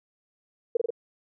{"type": "tone with echo", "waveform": "sine", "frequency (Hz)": 466.2, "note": "A#4", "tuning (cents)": 0, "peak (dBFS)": -19, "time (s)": [0.75, 0.77], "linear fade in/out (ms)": 5, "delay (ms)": 45, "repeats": 3, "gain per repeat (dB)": -2, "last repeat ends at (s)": 0.905, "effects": []}